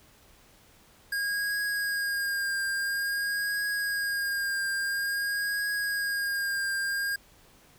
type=tone with vibrato; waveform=square; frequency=1625 Hz; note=G#6; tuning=38 cents flat; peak=-28 dBFS; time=1.12-7.16 s; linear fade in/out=5 ms; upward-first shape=triangle; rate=0.49 Hz; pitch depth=31 cents each way; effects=pink hiss -58 dBFS RMS until 7.78 s